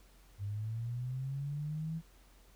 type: linear sweep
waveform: sine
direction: up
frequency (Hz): 98 to 164.81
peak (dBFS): -35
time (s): 0.38-2.02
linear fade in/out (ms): 50
effects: added 45 Hz sine -59 dBFS peak until 2.55 s + pink hiss -65 dBFS RMS until 2.55 s